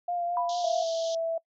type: tone with vibrato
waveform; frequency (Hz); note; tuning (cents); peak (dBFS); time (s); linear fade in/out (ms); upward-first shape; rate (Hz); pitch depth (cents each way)
sine; 698.5; F5; 0; -27; 0.08-0.83; 5; triangle; 4.5; 23
type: tone with exponential decay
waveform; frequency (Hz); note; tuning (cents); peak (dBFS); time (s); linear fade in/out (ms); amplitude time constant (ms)
sine; 987.8; B5; 0; -25; 0.37-0.77; 1; 85
type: band-pass noise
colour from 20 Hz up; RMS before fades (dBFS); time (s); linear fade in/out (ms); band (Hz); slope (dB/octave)
pink; -41; 0.49-1.15; 2; 3100 to 6600; 96
type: tone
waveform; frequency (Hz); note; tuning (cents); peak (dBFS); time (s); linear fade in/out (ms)
sine; 659.3; E5; 0; -26; 0.64-1.38; 5
effects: noise-tail reverb RT60 0.1 s tail -24 dB re dry